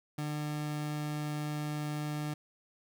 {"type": "tone", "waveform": "30% pulse", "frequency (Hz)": 149.7, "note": "D3", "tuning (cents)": 33, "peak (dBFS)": -31, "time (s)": [0.18, 2.34], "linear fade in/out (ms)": 5, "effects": []}